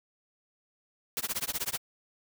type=noise with tremolo; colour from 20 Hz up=white; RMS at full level=-30 dBFS; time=1.17-1.78 s; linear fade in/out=0 ms; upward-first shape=sine; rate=16 Hz; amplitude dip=100%; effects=none